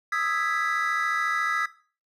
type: chord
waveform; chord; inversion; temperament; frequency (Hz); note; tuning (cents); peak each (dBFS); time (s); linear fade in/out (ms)
triangle; E major seventh; third; equal; 1244.5 / 1318.5 / 1661.2 / 1975.5; D#6 / E6 / G#6 / B6; 0 / 0 / 0 / 0; -27; 0.12-1.66; 5
effects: noise-tail reverb RT60 0.4 s tail -18 dB re dry + tanh soft clip ceiling -15 dBFS